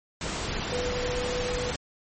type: tone in noise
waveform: sine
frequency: 493.9 Hz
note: B4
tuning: in tune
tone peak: -29 dBFS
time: 0.72-1.71 s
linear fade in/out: 2 ms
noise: pink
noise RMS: -31 dBFS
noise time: 0.21-1.76 s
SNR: -1 dB
effects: MP3 32 kbps